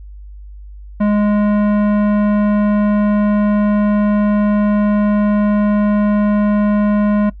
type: tone with tanh clipping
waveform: sine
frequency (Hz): 207.7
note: G#3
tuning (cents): 0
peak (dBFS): -13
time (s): 1-7.3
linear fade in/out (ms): 10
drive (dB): 15
effects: noise-tail reverb RT60 0.1 s tail -20 dB re dry + added 50 Hz sine -31 dBFS peak until 7.4 s